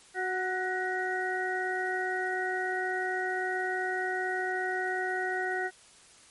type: harmonic tone with a mistuned harmonic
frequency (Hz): 370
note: F#4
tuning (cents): 0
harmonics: 1 / 2 / 4 / 5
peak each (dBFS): -34 / -34 / -34 / -34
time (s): 0.14-5.71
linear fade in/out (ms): 50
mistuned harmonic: 5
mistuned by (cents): +40
effects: white hiss -56 dBFS RMS until 6.3 s + MP3 48 kbps